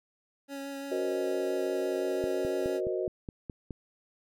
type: tone with vibrato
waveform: 25% pulse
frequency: 277.2 Hz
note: C#4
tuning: in tune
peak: -33 dBFS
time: 0.48-2.81 s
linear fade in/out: 50 ms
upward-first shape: sine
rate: 5.9 Hz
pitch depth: 12 cents each way
type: chord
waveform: sine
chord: C half-diminished seventh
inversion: second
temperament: equal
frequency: 370 / 466.2 / 523.3 / 622.3 Hz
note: Gb4 / Bb4 / C5 / Eb5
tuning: 0 / 0 / 0 / 0 cents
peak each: -31 / -36 / -37 / -35 dBFS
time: 0.91-3.08 s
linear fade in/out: 10 ms
type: click train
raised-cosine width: 3 ms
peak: -25 dBFS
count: 8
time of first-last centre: 2.24-3.708 s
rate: 4.77 Hz
effects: none